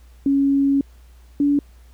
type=tone pair in turn; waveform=sine; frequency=277.2 / 286.3 Hz; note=C#4 / D4; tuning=0 / -44 cents; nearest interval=minor second; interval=56 cents; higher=second; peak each=-14 dBFS; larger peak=neither; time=0.26-0.81 / 1.4-1.59 s; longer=first; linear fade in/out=2 ms; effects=added 60 Hz sine -44 dBFS peak until 1.93 s + pink hiss -58 dBFS RMS until 1.93 s